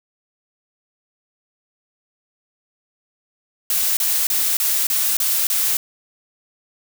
blue noise bursts, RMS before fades -19 dBFS, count 7, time 3.7-5.77 s, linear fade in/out 2 ms, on 270 ms, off 30 ms, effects none

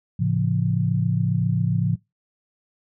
sine chord, A augmented, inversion none, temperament just, 110 / 137.5 / 171.88 Hz, A2 / C#3 / E#3, 0 / -14 / -27 cents, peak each -23 dBFS, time 0.19-1.96 s, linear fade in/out 10 ms, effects noise-tail reverb RT60 0.2 s tail -22 dB re dry

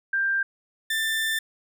sine / 30% pulse tone pair in turn, 1585 / 1779.1 Hz, G6 / A6, +19 / +19 cents, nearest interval major second, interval 200 cents, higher second, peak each -21 dBFS, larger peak neither, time 0.13-0.43 / 0.9-1.39 s, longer second, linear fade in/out 5 ms, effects none

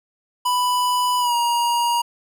square tone with pitch glide, 991 to 948.4 Hz, B5 to A#5, +6 to +30 cents, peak -18 dBFS, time 0.45-2.02 s, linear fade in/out 10 ms, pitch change -76 cents, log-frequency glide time 1.19-1.35 s, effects none

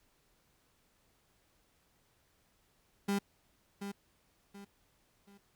35% pulse tone with echo, 200 Hz, G3, 35 cents sharp, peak -28 dBFS, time 3.08-3.19 s, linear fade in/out 10 ms, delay 730 ms, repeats 3, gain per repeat -9 dB, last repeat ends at 5.38 s, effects pink hiss -72 dBFS RMS until 5.55 s

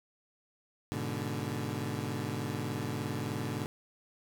20% pulse chord, G# diminished, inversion none, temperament equal, 103.83 / 123.47 / 146.83 Hz, G#2 / B2 / D3, 0 / 0 / 0 cents, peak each -33 dBFS, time 0.92-3.66 s, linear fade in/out 0 ms, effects none

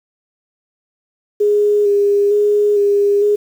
sine tone with vibrato, 410 Hz, G#4, 22 cents flat, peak -10 dBFS, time 1.4-3.36 s, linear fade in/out 10 ms, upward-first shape square, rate 1.1 Hz, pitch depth 19 cents each way, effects 7-bit

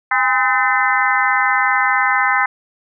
harmonic tone with a mistuned harmonic, 255.5 Hz, C4, 41 cents flat, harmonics 3 / 4 / 5 / 6 / 7 / 8, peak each -20 / -20 / -20 / -20 / -20 / -20 dBFS, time 0.11-2.46 s, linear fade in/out 5 ms, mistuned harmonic 3, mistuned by +95 cents, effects none

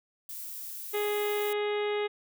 violet noise, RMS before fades -40 dBFS, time 0.29-1.53 s, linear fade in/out 2 ms
harmonic tone, 415.8 Hz, G#4, 2 cents sharp, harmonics 1 / 2 / 3 / 4 / 5 / 6 / 7 / 8 / 9, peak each -28 / -38 / -42 / -45 / -39 / -46 / -45 / -47 / -47 dBFS, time 0.93-2.08 s, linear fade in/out 20 ms
effects none

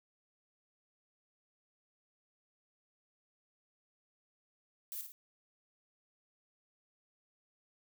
violet noise with echo, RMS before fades -42 dBFS, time 4.92-5.01 s, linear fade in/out 0 ms, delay 55 ms, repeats 2, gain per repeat -6 dB, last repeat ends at 5.12 s, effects none

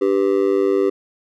triangle tone with amplitude modulation, 392 Hz, G4, in tune, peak -8 dBFS, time 0.01-0.9 s, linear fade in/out 10 ms, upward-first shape sine, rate 100 Hz, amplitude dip 100%, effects none

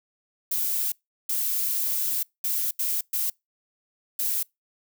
violet noise bursts at uneven times, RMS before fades -26 dBFS, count 6, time 0.51-0.92 / 1.29-2.23 / 2.44-2.71 / 2.79-3.01 / 3.13-3.3 / 4.19-4.43 s, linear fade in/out 5 ms, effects noise-tail reverb RT60 0.2 s tail -26 dB re dry

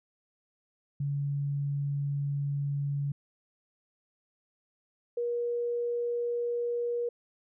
sine tone pair in turn, 141.9 / 477.3 Hz, C#3 / A#4, +41 / +41 cents, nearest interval octave + major sixth, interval 2100 cents, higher second, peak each -28 dBFS, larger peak neither, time 1-3.12 / 5.17-7.09 s, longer first, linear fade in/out 5 ms, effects none

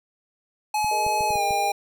square tone with pitch glide, 849 to 802.7 Hz, G#5 to G5, +38 to +41 cents, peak -22 dBFS, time 0.74-1.72 s, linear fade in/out 5 ms, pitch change -97 cents, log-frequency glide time 1.29-1.42 s
clicks, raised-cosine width 5 ms, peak -25 dBFS, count 6, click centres 0.845 / 1.065 / 1.208 / 1.306 / 1.357 / 1.508 s
sine chord, Ab suspended second, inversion none, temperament just, 415.3 / 467.2 / 623 Hz, Ab4 / Bb4 / Eb5, 0 / +4 / +2 cents, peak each -34 / -35 / -31 dBFS, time 0.91-1.72 s, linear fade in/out 5 ms
effects none

